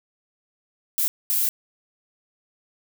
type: noise bursts at uneven times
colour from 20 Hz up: violet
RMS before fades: -22 dBFS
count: 2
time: 0.98-1.08 / 1.3-1.49 s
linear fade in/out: 0 ms
effects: none